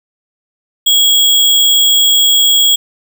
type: tone with sample-and-hold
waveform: sine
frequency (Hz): 3322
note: G#7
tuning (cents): 0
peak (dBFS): -6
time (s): 0.86-2.76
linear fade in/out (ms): 10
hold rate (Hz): 11025
effects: none